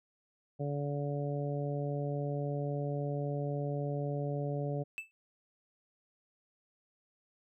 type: harmonic tone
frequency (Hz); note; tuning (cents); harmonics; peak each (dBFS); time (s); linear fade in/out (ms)
143.7; D3; -37; 1 / 2 / 3 / 4 / 5; -34 / -42 / -40 / -40 / -46; 0.59-4.84; 20
type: tone with exponential decay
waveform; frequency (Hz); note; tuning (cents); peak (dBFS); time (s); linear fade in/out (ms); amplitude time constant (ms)
triangle; 2637; E7; 0; -31; 4.98-5.11; 0; 27
effects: none